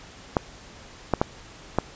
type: clicks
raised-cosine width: 1 ms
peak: -5 dBFS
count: 4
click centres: 0.368 / 1.137 / 1.215 / 1.786 s
effects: pink hiss -46 dBFS RMS until 1.95 s + resampled to 16000 Hz